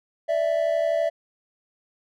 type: tone pair together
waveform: triangle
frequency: 587.3 / 659.2 Hz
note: D5 / E5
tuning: 0 / 0 cents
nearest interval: major second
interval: 200 cents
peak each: -23 / -20 dBFS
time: 0.28-1.1 s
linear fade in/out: 20 ms
effects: none